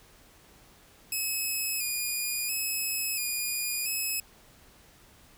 5% pulse tone with vibrato, 2508 Hz, D#7, 13 cents sharp, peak -20 dBFS, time 1.12-4.2 s, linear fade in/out 2 ms, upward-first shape square, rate 0.73 Hz, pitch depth 46 cents each way, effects pink hiss -57 dBFS RMS until 5.37 s

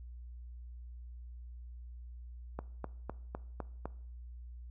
click train, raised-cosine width 1 ms, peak -24 dBFS, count 6, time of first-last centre 2.59-3.856 s, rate 3.95 Hz, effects noise-tail reverb RT60 0.6 s tail -20 dB re dry + added 60 Hz sine -45 dBFS peak until 4.7 s

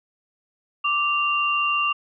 sine tone pair together, 1174.7 / 2777 Hz, D6 / F7, 0 / -10 cents, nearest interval octave + minor third, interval 1490 cents, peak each -22 dBFS, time 0.84-1.93 s, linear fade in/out 10 ms, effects none

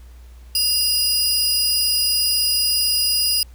sawtooth tone pair together, 2794 / 4941 Hz, F7 / D#8, 0 / -13 cents, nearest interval minor seventh, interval 987 cents, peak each -24 / -14 dBFS, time 0.55-3.43 s, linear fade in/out 2 ms, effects added 60 Hz sine -39 dBFS peak until 3.54 s + pink hiss -55 dBFS RMS until 3.54 s

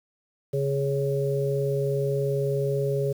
harmonic tone, 138.59 Hz, C#3, in tune, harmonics 1 / 3 / 4, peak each -26 / -26 / -30 dBFS, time 0.53-3.13 s, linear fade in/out 10 ms, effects 8-bit

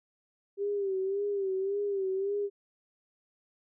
sine tone with vibrato, 393.5 Hz, G4, 7 cents sharp, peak -28 dBFS, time 0.57-2.5 s, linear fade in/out 50 ms, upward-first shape sine, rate 1.8 Hz, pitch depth 69 cents each way, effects none

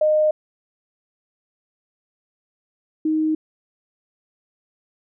sine tone pair in turn, 614 / 312.5 Hz, D#5 / D#4, -23 / +8 cents, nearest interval octave, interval 1169 cents, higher first, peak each -14 / -17 dBFS, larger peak first, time 0.01-0.31 / 3.05-3.35 s, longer neither, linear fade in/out 5 ms, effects none

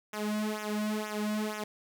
sawtooth tone with flanger, 212.3 Hz, G#3, 38 cents sharp, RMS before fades -33 dBFS, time 0.13-1.64 s, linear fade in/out 5 ms, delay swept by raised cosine 0.22 to 2.52 ms, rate 2.1 Hz, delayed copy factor -1, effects none

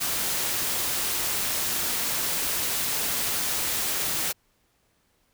white noise, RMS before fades -27 dBFS, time 0-4.33 s, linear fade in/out 20 ms, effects pink hiss -68 dBFS RMS until 5.33 s

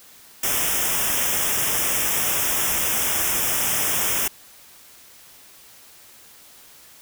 white band-stop noise, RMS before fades -22 dBFS, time 0.43-4.28 s, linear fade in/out 5 ms, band 3500 to 5200 Hz, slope 96 dB/octave, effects white hiss -48 dBFS RMS until 7.01 s

